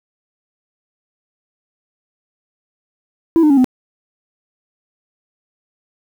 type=tone with pitch steps; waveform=sine; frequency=330 / 302.6 / 277.5 / 254.5 Hz; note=E4 / D#4 / C#4 / C4; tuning=+2 / -48 / +2 / -48 cents; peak=-5 dBFS; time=3.36-3.644 s; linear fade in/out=0 ms; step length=71 ms; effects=tanh soft clip ceiling -7 dBFS + 7-bit